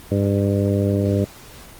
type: harmonic tone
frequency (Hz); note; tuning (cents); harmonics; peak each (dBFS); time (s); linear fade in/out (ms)
100; G2; +35; 1 / 2 / 3 / 4 / 5 / 6; -19 / -22 / -24 / -25 / -26 / -27; 0.11-1.25; 10
effects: pink hiss -42 dBFS RMS until 1.79 s + Opus 24 kbps